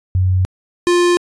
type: tone pair in turn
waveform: sine / square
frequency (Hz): 92.6 / 351.1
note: F#2 / F4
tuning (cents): +2 / +9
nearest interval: octave + major seventh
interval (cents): 2307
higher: second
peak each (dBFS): -11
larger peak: neither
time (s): 0.15-0.45 / 0.87-1.17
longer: neither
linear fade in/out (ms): 0
effects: resampled to 22050 Hz